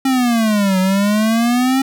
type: exponential two-way sweep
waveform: square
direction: down then up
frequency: 270 to 185 to 270 Hz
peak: -13 dBFS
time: 0.05-1.82 s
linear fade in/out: 5 ms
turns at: 0.79 s
effects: none